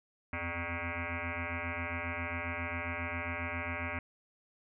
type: tone with frequency modulation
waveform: sine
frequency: 1108.7 Hz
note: C#6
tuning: in tune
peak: -34 dBFS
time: 0.33-3.99 s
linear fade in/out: 2 ms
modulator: 170 Hz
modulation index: 7.7
effects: none